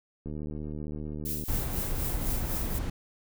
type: click train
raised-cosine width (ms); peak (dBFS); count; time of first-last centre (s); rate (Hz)
3; -25; 90; 0.26-1.437; 75.6
type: noise with tremolo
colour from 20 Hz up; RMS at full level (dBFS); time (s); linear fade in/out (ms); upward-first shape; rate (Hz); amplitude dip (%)
violet; -33; 1.25-2.79; 10; triangle; 4; 70
type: noise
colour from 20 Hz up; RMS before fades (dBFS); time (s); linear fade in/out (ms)
brown; -31; 1.48-2.9; 5
effects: none